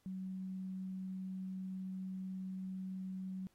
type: tone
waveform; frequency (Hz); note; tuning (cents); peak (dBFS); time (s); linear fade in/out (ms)
sine; 188; F#3; +28; -40; 0.06-3.47; 0
effects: pink hiss -75 dBFS RMS until 3.54 s + AAC 48 kbps